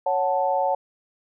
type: chord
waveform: sine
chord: F# minor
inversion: second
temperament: equal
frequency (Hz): 554.4 / 740 / 880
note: C#5 / F#5 / A5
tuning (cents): 0 / 0 / 0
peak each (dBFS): -24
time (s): 0.06-0.75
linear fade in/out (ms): 5
effects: none